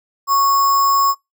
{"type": "tone with sample-and-hold", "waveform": "sine", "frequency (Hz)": 1108.7, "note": "C#6", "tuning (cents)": 0, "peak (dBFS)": -11, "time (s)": [0.27, 1.15], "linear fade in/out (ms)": 50, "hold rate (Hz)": 6300, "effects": ["noise-tail reverb RT60 0.2 s tail -26 dB re dry"]}